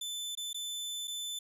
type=tone with dropouts; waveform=sawtooth; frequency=3520 Hz; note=A7; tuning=in tune; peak=-33 dBFS; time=0.01-1.39 s; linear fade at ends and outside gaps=5 ms; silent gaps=0.352-0.373 / 0.531-0.544 / 1.074-1.078 s; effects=resampled to 32000 Hz